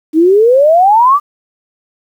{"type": "exponential sweep", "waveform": "sine", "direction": "up", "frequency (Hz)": [303.9, 1205], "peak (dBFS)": -4, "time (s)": [0.13, 1.2], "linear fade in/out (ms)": 50, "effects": ["7-bit"]}